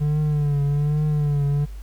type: tone with vibrato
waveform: triangle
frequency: 146.83 Hz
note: D3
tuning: in tune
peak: -16 dBFS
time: 0-1.66 s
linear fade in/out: 20 ms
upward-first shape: triangle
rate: 1.2 Hz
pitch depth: 65 cents each way
effects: added 50 Hz sine -32 dBFS peak until 1.82 s + pink hiss -53 dBFS RMS until 1.82 s